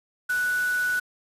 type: tone in noise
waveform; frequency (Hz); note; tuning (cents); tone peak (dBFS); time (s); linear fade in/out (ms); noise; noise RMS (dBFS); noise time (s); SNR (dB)
sine; 1480; F#6; 0; -22; 0.29-1; 10; white; -38; 0.29-1; +13
effects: resampled to 32000 Hz